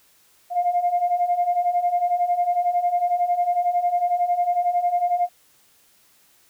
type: beating tone pair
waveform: sine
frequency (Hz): 698.5 / 709.5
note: F5 / F5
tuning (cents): 0 / +27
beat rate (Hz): 11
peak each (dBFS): -23 / -19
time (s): 0.5-5.29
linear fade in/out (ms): 50
effects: tanh soft clip ceiling -12 dBFS + white hiss -58 dBFS RMS until 6.49 s